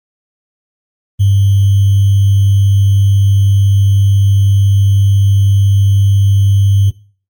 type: tone with sample-and-hold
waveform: sine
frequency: 99 Hz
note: G2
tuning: 18 cents sharp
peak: -6 dBFS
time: 1.19-6.91 s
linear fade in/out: 20 ms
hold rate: 3150 Hz
effects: noise-tail reverb RT60 0.4 s tail -19 dB re dry + Opus 24 kbps

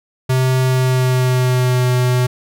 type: tone with pitch glide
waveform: square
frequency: 129.4 to 125.35 Hz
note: C3 to B2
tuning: -19 to +26 cents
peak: -13 dBFS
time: 0.29-2.27 s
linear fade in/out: 10 ms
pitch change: -55 cents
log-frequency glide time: 0.63-1.91 s
effects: none

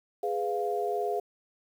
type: chord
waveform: sine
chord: F diminished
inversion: first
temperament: equal with one note detuned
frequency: 415.3 / 497.9 / 698.5 Hz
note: Ab4 / Cb5 / F5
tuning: 0 / +14 / 0 cents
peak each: -30 / -35 / -31 dBFS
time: 0.23-1.2 s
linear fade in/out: 5 ms
effects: 9-bit

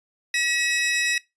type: tone pair together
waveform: sawtooth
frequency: 1921.6 / 2565 Hz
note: B6 / E7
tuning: -48 / -48 cents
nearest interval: perfect fourth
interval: 500 cents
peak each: -19 / -22 dBFS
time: 0.34-1.18 s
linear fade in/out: 2 ms
effects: noise-tail reverb RT60 0.2 s tail -22 dB re dry + resampled to 22050 Hz

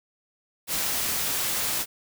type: noise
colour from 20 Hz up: white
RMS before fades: -27 dBFS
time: 0.67-1.86 s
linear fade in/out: 50 ms
effects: none

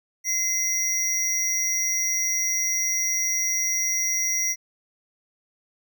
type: tone pair together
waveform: square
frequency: 2055 / 5756 Hz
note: C7 / F#8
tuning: -32 / -49 cents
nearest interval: octave + tritone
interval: 1783 cents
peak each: -30 / -23 dBFS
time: 0.24-4.56 s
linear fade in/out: 50 ms
effects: none

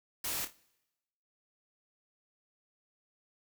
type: noise with echo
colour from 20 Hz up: white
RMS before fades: -36 dBFS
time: 0.24-0.45 s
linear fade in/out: 5 ms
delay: 27 ms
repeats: 3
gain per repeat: -9 dB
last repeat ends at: 0.531 s
effects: noise-tail reverb RT60 1.0 s tail -24 dB re dry

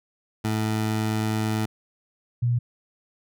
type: tone pair in turn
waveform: 20% pulse / sine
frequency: 109 / 120.42 Hz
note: A2 / B2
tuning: -16 / -43 cents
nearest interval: major second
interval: 173 cents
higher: second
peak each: -18 / -19 dBFS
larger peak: first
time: 0.44-1.66 / 2.42-2.59 s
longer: first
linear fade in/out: 10 ms
effects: none

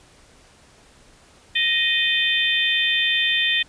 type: harmonic tone with a mistuned harmonic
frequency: 622.3 Hz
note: D#5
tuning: in tune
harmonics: 3 / 4 / 5 / 6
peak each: -23 / -23 / -23 / -23 dBFS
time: 1.55-3.63 s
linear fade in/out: 10 ms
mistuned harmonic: 6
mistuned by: -83 cents
effects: pink hiss -52 dBFS RMS until 3.68 s + resampled to 22050 Hz

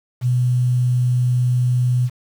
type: tone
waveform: sine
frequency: 124.2 Hz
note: B2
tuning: 10 cents sharp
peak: -14 dBFS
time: 0.21-2.1 s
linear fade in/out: 50 ms
effects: 7-bit

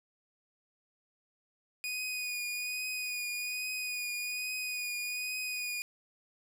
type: tone with vibrato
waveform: sawtooth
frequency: 2473 Hz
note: D#7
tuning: 11 cents flat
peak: -31 dBFS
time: 1.84-5.82 s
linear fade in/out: 0 ms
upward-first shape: triangle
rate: 1.2 Hz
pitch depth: 26 cents each way
effects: none

